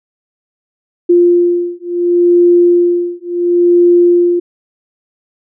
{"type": "beating tone pair", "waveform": "sine", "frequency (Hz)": [349.2, 349.91], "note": ["F4", "F4"], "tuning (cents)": [0, 3], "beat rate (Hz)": 0.71, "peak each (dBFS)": -10, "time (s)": [1.09, 4.4], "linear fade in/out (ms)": 10, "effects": []}